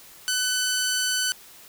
10% pulse tone, 1503 Hz, F#6, 27 cents sharp, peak -14 dBFS, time 0.28-1.32 s, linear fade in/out 0 ms, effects white hiss -48 dBFS RMS until 1.68 s

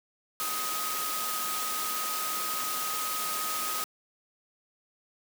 sine tone in noise, 1256 Hz, D#6, 16 cents sharp, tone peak -34 dBFS, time 0.4-3.84 s, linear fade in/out 0 ms, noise white, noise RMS -33 dBFS, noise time 0.4-3.84 s, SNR -4 dB, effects high-pass 200 Hz 12 dB/octave

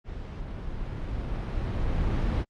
brown noise with level ramp, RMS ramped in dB -38 to -24 dBFS, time 0.04-2.45 s, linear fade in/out 50 ms, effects low-pass 4000 Hz 12 dB/octave + Opus 48 kbps

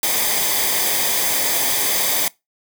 white noise with comb filter, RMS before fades -19 dBFS, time 0.03-2.28 s, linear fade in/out 2 ms, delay 0.72 ms, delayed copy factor -0.6, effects noise-tail reverb RT60 0.2 s tail -22 dB re dry

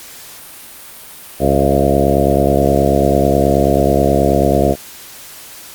harmonic tone with a mistuned harmonic, 69.3 Hz, C#2, in tune, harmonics 1 / 2 / 3 / 4 / 5 / 6 / 7 / 8 / 9 / 10, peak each -19 / -19 / -19 / -19 / -19 / -19 / -19 / -19 / -19 / -19 dBFS, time 1.39-4.76 s, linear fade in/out 50 ms, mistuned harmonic 9, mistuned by +28 cents, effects white hiss -35 dBFS RMS until 5.74 s + Opus 48 kbps

